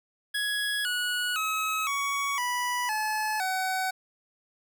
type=tone with pitch steps; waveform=25% pulse; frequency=1671 / 1463.1 / 1281.1 / 1121.7 / 982.2 / 860 / 753 Hz; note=G#6 / F#6 / E6 / C#6 / B5 / A5 / F#5; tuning=+10 / -20 / -50 / +20 / -10 / -40 / +30 cents; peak=-23 dBFS; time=0.34-3.91 s; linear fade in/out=10 ms; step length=510 ms; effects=none